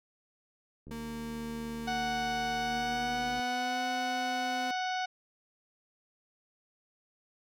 click train, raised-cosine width 3 ms, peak -36 dBFS, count 194, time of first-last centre 0.87-3.396 s, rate 76.4 Hz
35% pulse tone with pitch glide, 229.7 to 256.3 Hz, A#3 to C4, -25 to -36 cents, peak -36 dBFS, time 0.91-4.71 s, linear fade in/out 2 ms, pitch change +189 cents, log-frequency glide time 2.56-3.83 s
harmonic tone, 740 Hz, F#5, in tune, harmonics 1 / 2 / 3 / 4 / 5 / 6 / 7 / 8, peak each -32 / -38 / -42 / -44 / -46 / -48 / -49 / -50 dBFS, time 1.87-5.06 s, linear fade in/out 10 ms
effects none

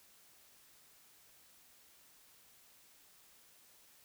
silence, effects white hiss -64 dBFS RMS until 4.04 s

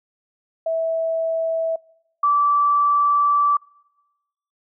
sine tone pair in turn, 653 / 1160.5 Hz, E5 / D6, -17 / -21 cents, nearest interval minor seventh, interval 996 cents, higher second, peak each -19 / -14 dBFS, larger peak second, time 0.66-1.76 / 2.23-3.57 s, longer second, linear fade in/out 5 ms, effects noise-tail reverb RT60 1.0 s tail -25 dB re dry

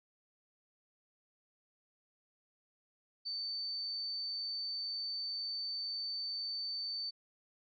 sine tone, 4551 Hz, C#8, 45 cents sharp, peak -36 dBFS, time 3.25-7.11 s, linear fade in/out 20 ms, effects MP3 96 kbps

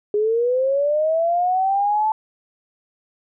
sine linear sweep, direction up, 410.2 to 878 Hz, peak -16 dBFS, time 0.14-2.12 s, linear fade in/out 2 ms, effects none

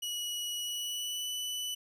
sawtooth tone with pitch glide, 2920 to 2980 Hz, F#7 to F#7, -24 to +12 cents, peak -31 dBFS, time 0.02-1.75 s, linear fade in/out 10 ms, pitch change +36 cents, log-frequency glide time 0.58-1.28 s, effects resampled to 32000 Hz

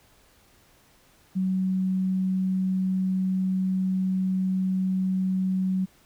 sine tone, 187.6 Hz, F#3, 24 cents sharp, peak -22 dBFS, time 1.35-5.86 s, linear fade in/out 20 ms, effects pink hiss -59 dBFS RMS until 6.05 s

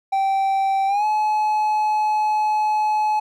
triangle tone with pitch glide, 778 to 853.3 Hz, G5 to G#5, -13 to +47 cents, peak -15 dBFS, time 0.12-3.2 s, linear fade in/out 10 ms, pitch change +160 cents, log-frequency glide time 0.87-1.05 s, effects none

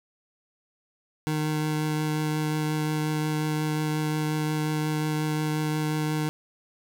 25% pulse tone with vibrato, 153.6 Hz, D#3, 22 cents flat, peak -21 dBFS, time 1.27-6.29 s, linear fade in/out 0 ms, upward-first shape triangle, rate 5.6 Hz, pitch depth 11 cents each way, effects none

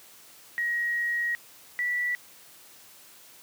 sine tone pair in turn, 1895 / 1956.2 Hz, A#6 / B6, +28 / -17 cents, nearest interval minor second, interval 55 cents, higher second, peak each -25 dBFS, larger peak neither, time 0.58-1.35 / 1.79-2.15 s, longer first, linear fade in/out 0 ms, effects white hiss -52 dBFS RMS until 3.42 s + high-pass 100 Hz 12 dB/octave

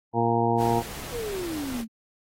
harmonic tone, 116.54 Hz, A#2, in tune, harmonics 1 / 2 / 3 / 4 / 6 / 7 / 8, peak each -28 / -28 / -28 / -28 / -28 / -28 / -28 dBFS, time 0.13-0.83 s, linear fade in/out 50 ms
pink noise, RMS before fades -38 dBFS, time 0.57-1.85 s, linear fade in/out 50 ms
sine exponential sweep, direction down, 503 to 216.2 Hz, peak -29 dBFS, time 1.11-1.88 s, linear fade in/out 50 ms
effects AAC 48 kbps

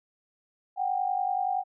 sine tone pair together, 740 / 790.6 Hz, F#5 / G5, 0 / +15 cents, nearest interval minor second, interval 115 cents, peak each -28 dBFS, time 0.76-1.64 s, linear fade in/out 50 ms, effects none

